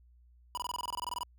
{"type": "tone bursts", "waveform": "square", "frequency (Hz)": 980, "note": "B5", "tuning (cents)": -14, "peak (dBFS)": -34, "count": 15, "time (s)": [0.55, 1.232], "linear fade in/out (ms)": 0, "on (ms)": 24, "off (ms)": 23, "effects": ["added 60 Hz sine -58 dBFS peak until 1.38 s"]}